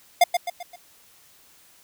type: tone with echo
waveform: square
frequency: 706 Hz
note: F5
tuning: 19 cents sharp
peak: -12 dBFS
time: 0.21-0.24 s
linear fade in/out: 5 ms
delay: 130 ms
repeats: 4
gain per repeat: -7 dB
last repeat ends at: 0.76 s
effects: white hiss -55 dBFS RMS until 1.83 s